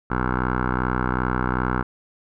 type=tone with low-pass filter; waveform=10% pulse; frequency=62.6 Hz; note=B1; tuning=24 cents sharp; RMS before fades=-23 dBFS; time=0.1-1.83 s; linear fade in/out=10 ms; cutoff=1300 Hz; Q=9.8; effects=none